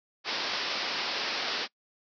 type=low-pass noise; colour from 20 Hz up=white; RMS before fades=-32 dBFS; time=0.24-1.68 s; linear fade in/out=50 ms; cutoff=5400 Hz; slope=96 dB/octave; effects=noise-tail reverb RT60 0.1 s tail -23 dB re dry + high-pass 300 Hz 12 dB/octave